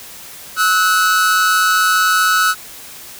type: tone pair together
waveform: 45% pulse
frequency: 1295.4 / 1480 Hz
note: E6 / F#6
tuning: -31 / 0 cents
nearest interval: major second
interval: 231 cents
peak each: -14 dBFS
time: 0.56-2.55 s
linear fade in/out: 50 ms
effects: white hiss -35 dBFS RMS until 3.19 s